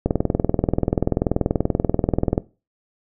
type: click train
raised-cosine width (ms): 2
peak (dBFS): -4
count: 49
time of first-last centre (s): 0.06-2.379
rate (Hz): 20.7
effects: noise-tail reverb RT60 0.3 s tail -19 dB re dry